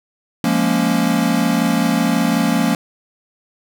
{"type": "chord", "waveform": "square", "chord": "Bb minor seventh", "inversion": "second", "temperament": "equal", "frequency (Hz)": [174.61, 207.7, 233.1, 277.2], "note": ["F3", "Ab3", "Bb3", "Db4"], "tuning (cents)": [0, 0, 0, 0], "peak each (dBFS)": [-21, -22, -19, -21], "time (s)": [0.44, 2.75], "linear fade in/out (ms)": 2, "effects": []}